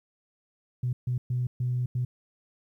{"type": "tone bursts at uneven times", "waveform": "sine", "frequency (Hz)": 124.3, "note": "B2", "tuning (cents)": 12, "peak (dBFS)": -24, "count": 5, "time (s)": [[0.83, 0.93], [1.07, 1.18], [1.3, 1.47], [1.6, 1.86], [1.95, 2.05]], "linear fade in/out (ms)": 5, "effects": ["tanh soft clip ceiling -20 dBFS", "11-bit"]}